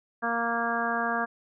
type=harmonic tone; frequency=233.1 Hz; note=A#3; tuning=in tune; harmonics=1 / 2 / 3 / 4 / 5 / 6 / 7; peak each=-34 / -36 / -31 / -35 / -32 / -35 / -31 dBFS; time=0.22-1.26 s; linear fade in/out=20 ms; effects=none